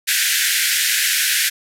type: band-pass noise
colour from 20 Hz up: pink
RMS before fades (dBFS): -18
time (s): 0.07-1.5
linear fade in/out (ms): 20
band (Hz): 1500 to 15000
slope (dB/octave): 96
effects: none